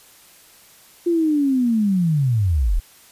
sine linear sweep, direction down, 350 to 33 Hz, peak -15 dBFS, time 1.06-2.8 s, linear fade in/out 10 ms, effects white hiss -49 dBFS RMS until 3.11 s + resampled to 32000 Hz

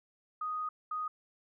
sine tone bursts at uneven times, 1244.5 Hz, D#6, in tune, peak -33 dBFS, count 2, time 0.41-0.69 / 0.91-1.08 s, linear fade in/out 5 ms, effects none

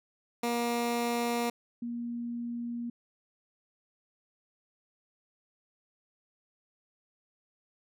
15% pulse / sine tone pair in turn, 237.2 / 237.2 Hz, A#3 / A#3, +30 / +30 cents, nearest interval unison, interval 0 cents, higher neither, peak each -22 / -33 dBFS, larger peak first, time 0.43-1.5 / 1.82-2.9 s, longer second, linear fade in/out 5 ms, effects none

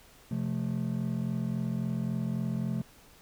triangle chord, F major, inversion second, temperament just, 130.96 / 174.61 / 218.3 Hz, C3 / F3 / A3, +2 / 0 / -13 cents, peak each -30 dBFS, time 0.31-2.82 s, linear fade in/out 5 ms, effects tanh soft clip ceiling -23 dBFS + pink hiss -57 dBFS RMS until 3.21 s

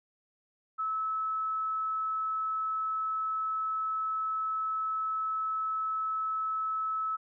sine tone, 1300 Hz, E6, 24 cents flat, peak -29 dBFS, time 0.78-7.17 s, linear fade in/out 20 ms, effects none

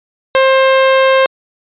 sawtooth tone, 530 Hz, C5, 22 cents sharp, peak -3 dBFS, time 0.35-1.26 s, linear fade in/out 0 ms, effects resampled to 8000 Hz

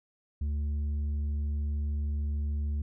sine tone with tanh clipping, 73.42 Hz, D2, in tune, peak -29 dBFS, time 0.41-2.82 s, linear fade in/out 5 ms, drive 5 dB, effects none

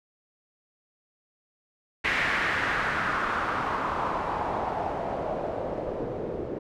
white noise with low-pass filter sweep, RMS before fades -29 dBFS, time 2.04-6.59 s, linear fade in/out 10 ms, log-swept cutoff 2100 to 420 Hz, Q 2.7, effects none

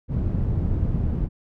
white low-pass noise, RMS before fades -23 dBFS, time 0.08-1.29 s, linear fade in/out 50 ms, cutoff 120 Hz, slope 12 dB/octave, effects none

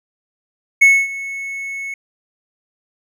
triangle tone with ADSR envelope, 2200 Hz, C#7, 14 cents flat, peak -3 dBFS, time 0.81-1.94 s, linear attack 13 ms, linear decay 250 ms, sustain -19 dB, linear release 3 ms, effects none

